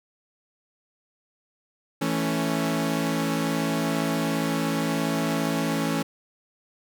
sawtooth chord, A major, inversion second, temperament equal, 164.81 / 220 / 277.2 Hz, E3 / A3 / C#4, 0 / 0 / 0 cents, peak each -24 / -25 / -23 dBFS, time 2.01-6.03 s, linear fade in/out 10 ms, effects none

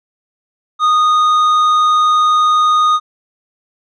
triangle tone with tanh clipping, 1236 Hz, D#6, 12 cents flat, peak -10 dBFS, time 0.79-3 s, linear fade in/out 50 ms, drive 11 dB, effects none

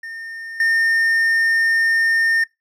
triangle tone with level steps, 1820 Hz, A#6, 42 cents flat, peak -27 / -12 dBFS, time 0.03-2.44 s, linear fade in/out 5 ms, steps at 0.6 s, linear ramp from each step 2 ms, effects noise-tail reverb RT60 0.2 s tail -24 dB re dry

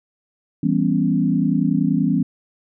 sine chord, C# half-diminished seventh, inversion first, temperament equal, 164.81 / 196 / 246.9 / 277.2 Hz, E3 / G3 / B3 / C#4, 0 / 0 / 0 / 0 cents, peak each -21 dBFS, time 0.63-2.23 s, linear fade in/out 5 ms, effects none

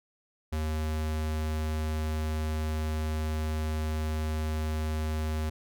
square tone, 77.8 Hz, D#2, in tune, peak -29 dBFS, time 0.52-5.5 s, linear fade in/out 10 ms, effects none

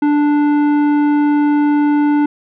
sine tone with tanh clipping, 293.7 Hz, D4, in tune, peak -12 dBFS, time 0.02-2.26 s, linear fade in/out 5 ms, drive 12 dB, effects none

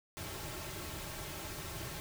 pink noise with comb filter, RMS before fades -43 dBFS, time 0.17-2 s, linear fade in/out 0 ms, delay 4.1 ms, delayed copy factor -0.6, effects none

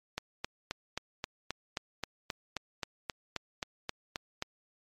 click train, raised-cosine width 0.2 ms, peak -16 dBFS, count 17, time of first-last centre 0.18-4.424 s, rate 3.77 Hz, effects MP3 64 kbps

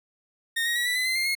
30% pulse tone with pitch steps, 1842 / 1884 / 1926.9 / 1970.8 / 2016 / 2062 / 2109 / 2157 Hz, A#6 / A#6 / B6 / B6 / B6 / C7 / C7 / C#7, -21 / +18 / -43 / -4 / +35 / -26 / +13 / -48 cents, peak -21 dBFS, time 0.56-1.352 s, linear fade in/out 10 ms, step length 99 ms, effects none

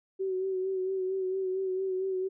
sine tone with vibrato, 377.7 Hz, F#4, 36 cents sharp, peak -28 dBFS, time 0.19-2.29 s, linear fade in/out 20 ms, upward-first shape sine, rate 4.4 Hz, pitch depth 34 cents each way, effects none

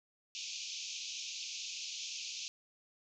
white band-pass noise, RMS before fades -43 dBFS, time 0.35-2.48 s, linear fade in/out 0 ms, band 2400 to 6800 Hz, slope 96 dB/octave, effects none

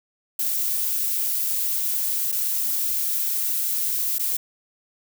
violet noise with dropouts, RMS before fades -24 dBFS, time 0.39-4.37 s, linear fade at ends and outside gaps 5 ms, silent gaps 2.318-2.323 / 4.184-4.194 s, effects none

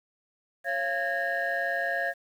sine tone cluster, 549 / 686 / 1649 / 1827 Hz, C#5 / F5 / G#6 / A#6, -17 / -31 / -13 / -35 cents, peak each -33 / -30 / -29 / -32 dBFS, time 0.64-2.14 s, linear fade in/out 50 ms, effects tanh soft clip ceiling -20 dBFS + 9-bit

